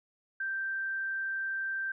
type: tone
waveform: sine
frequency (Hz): 1568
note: G6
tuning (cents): 0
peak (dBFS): -31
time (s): 0.4-1.92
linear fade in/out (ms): 5
effects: none